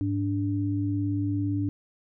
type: tone pair together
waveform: sine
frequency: 102.78 / 290.7 Hz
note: G#2 / D4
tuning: -18 / -18 cents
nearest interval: octave + tritone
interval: 1800 cents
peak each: -27 dBFS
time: 0.01-1.69 s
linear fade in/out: 0 ms
effects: none